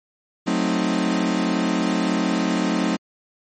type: chord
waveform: 40% pulse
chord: F# diminished seventh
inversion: none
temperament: equal with one note detuned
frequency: 183.93 / 220 / 261.6 / 311.1 Hz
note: F#3 / A3 / C4 / Eb4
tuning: -10 / 0 / 0 / 0 cents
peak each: -24 dBFS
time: 0.46-2.97 s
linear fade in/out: 20 ms
effects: low-pass 9000 Hz 12 dB/octave + MP3 32 kbps